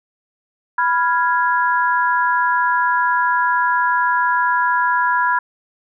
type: chord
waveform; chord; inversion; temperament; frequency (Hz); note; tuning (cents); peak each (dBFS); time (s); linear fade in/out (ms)
sine; F diminished; second; equal; 987.8 / 1396.9 / 1661.2; Cb6 / F6 / Ab6; 0 / 0 / 0; -16 / -21 / -20; 0.78-5.39; 5
effects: none